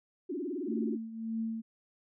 sine tone with vibrato, 317.6 Hz, D#4, 36 cents sharp, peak -33 dBFS, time 0.29-0.97 s, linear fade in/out 10 ms, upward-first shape sine, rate 19 Hz, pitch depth 300 cents each way
sine tone with tremolo, 224.7 Hz, A3, 37 cents sharp, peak -30 dBFS, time 0.67-1.62 s, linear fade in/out 20 ms, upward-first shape triangle, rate 1.7 Hz, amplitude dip 75%
effects none

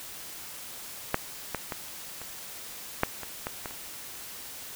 clicks, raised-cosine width 0.5 ms, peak -8 / -14 / -17 / -25 / -7 / -22 / -16 / -19 / -27 dBFS, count 9, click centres 1.144 / 1.547 / 1.722 / 2.216 / 3.034 / 3.233 / 3.469 / 3.658 / 3.71 s, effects white hiss -42 dBFS RMS until 4.75 s

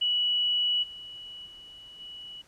sine tone with level steps, 2940 Hz, F#7, 12 cents flat, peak -23 / -40 / -45 / -40 dBFS, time 0.01-2.42 s, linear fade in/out 10 ms, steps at 0.82 / 1.45 / 1.99 s, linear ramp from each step 20 ms, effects pink hiss -60 dBFS RMS until 2.47 s + low-pass 10000 Hz 12 dB/octave

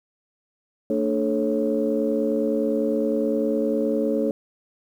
sine tone cluster, 225.5 / 295.3 / 433.5 / 547 Hz, A3 / D4 / A4 / C#5, +43 / +10 / -26 / -23 cents, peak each -25 dBFS, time 0.9-4.31 s, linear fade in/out 2 ms, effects tanh soft clip ceiling -10 dBFS + 9-bit

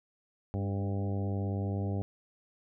harmonic tone with a mistuned harmonic, 99.1 Hz, G2, 19 cents sharp, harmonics 1 / 2 / 3 / 4 / 5 / 6 / 7 / 8, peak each -31 / -37 / -41 / -43 / -45 / -47 / -48 / -49 dBFS, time 0.54-2.02 s, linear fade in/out 0 ms, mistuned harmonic 3, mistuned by -29 cents, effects none

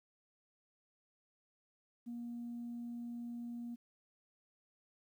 sine tone, 237.6 Hz, A#3, 33 cents sharp, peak -40 dBFS, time 2.06-3.76 s, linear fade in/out 20 ms, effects tanh soft clip ceiling -38 dBFS + 12-bit

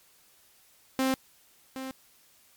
sawtooth tone with echo, 263.4 Hz, C4, 12 cents sharp, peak -20 dBFS, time 0.99-1.14 s, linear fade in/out 0 ms, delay 770 ms, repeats 1, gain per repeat -11 dB, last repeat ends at 1.91 s, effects white hiss -61 dBFS RMS until 2.56 s + MP3 96 kbps

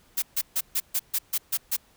blue noise bursts, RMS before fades -25 dBFS, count 9, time 0.17-1.767 s, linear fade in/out 10 ms, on 53 ms, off 140 ms, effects pink hiss -60 dBFS RMS until 1.96 s

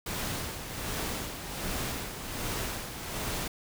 pink noise with tremolo, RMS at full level -33 dBFS, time 0.06-3.48 s, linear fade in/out 5 ms, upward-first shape sine, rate 1.3 Hz, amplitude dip 55%, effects none

